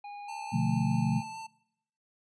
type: harmonic tone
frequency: 818 Hz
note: G#5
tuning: 26 cents flat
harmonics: 1 / 3 / 5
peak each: -40 / -51 / -61 dBFS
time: 0.04-1.23 s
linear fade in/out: 5 ms
type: tone with vibrato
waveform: square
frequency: 886 Hz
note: A5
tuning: 12 cents sharp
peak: -40 dBFS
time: 0.28-1.47 s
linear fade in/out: 10 ms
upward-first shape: sine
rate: 4.7 Hz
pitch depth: 14 cents each way
type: chord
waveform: sine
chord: B half-diminished seventh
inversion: none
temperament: equal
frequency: 123.47 / 146.83 / 174.61 / 220 Hz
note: B2 / D3 / F3 / A3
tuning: 0 / 0 / 0 / 0 cents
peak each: -31 dBFS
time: 0.52-1.21 s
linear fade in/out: 20 ms
effects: noise-tail reverb RT60 0.8 s tail -22 dB re dry + resampled to 22050 Hz